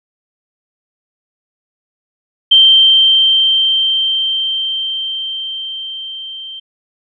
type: tone with level ramp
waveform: sine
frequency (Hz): 3136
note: G7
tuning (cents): 0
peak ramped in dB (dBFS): -3 to -26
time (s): 2.51-6.6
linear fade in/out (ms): 10
effects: none